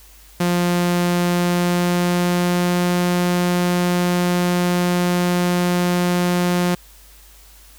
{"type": "tone with pitch glide", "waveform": "sawtooth", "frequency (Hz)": [175.7, 177.23], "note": ["F3", "F3"], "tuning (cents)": [11, 26], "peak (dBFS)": -12, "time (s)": [0.4, 6.75], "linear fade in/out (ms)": 5, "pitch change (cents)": 15, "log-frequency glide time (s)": [1.28, 2.92], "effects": ["added 50 Hz sine -46 dBFS peak until 7.78 s", "white hiss -48 dBFS RMS until 7.78 s"]}